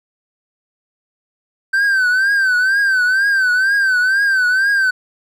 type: tone with vibrato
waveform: triangle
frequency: 1549 Hz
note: G6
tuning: 21 cents flat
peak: -10 dBFS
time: 1.73-4.91 s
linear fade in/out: 10 ms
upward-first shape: triangle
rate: 2.1 Hz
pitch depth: 110 cents each way
effects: none